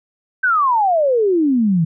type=exponential sweep; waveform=sine; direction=down; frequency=1568 to 155.56 Hz; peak=-12 dBFS; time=0.43-1.85 s; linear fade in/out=10 ms; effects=none